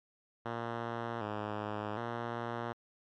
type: tone with pitch steps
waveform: 5% pulse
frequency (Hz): 116.7 / 105.4 / 117.7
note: A#2 / G#2 / A#2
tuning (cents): +2 / +26 / +17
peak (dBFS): -24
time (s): 0.45-2.73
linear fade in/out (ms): 10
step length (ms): 760
effects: low-pass 2000 Hz 12 dB/octave + MP3 96 kbps